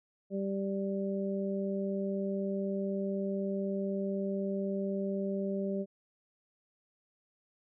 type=harmonic tone; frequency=196 Hz; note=G3; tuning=in tune; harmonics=1 / 2 / 3; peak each=-33 / -36 / -38 dBFS; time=0.3-5.86 s; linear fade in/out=50 ms; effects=none